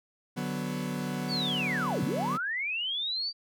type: chord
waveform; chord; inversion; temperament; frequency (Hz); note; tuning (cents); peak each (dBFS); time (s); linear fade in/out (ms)
40% pulse; B minor; first; equal; 146.83 / 185 / 246.9; D3 / F#3 / B3; 0 / 0 / 0; -36 / -34 / -34; 0.36-2.38; 20
type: linear two-way sweep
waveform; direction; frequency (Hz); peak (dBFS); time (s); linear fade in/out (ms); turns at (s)
sine; down then up; 4700 to 101.3 to 4700; -29; 1.28-3.33; 50; 2.03
effects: none